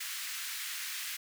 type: high-pass noise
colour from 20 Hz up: pink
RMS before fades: -39 dBFS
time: 0-1.17 s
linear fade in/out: 10 ms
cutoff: 1600 Hz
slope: 24 dB/octave
effects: none